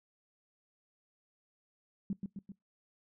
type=tone with echo; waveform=sine; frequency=196 Hz; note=G3; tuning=in tune; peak=-31 dBFS; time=2.1-2.13 s; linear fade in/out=2 ms; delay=130 ms; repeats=3; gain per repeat=-4 dB; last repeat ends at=2.52 s; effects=noise-tail reverb RT60 0.2 s tail -24 dB re dry